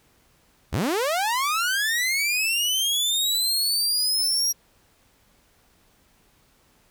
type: linear sweep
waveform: sawtooth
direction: up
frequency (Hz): 50.6 to 5700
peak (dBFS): -18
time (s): 0.72-4.53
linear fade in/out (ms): 20
effects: pink hiss -61 dBFS RMS until 6.9 s